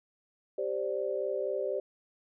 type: chord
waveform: sine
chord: G suspended fourth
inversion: none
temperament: equal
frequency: 392 / 523.3 / 587.3 Hz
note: G4 / C5 / D5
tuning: 0 / 0 / 0 cents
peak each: -34 dBFS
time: 0.58-1.8 s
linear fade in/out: 5 ms
effects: none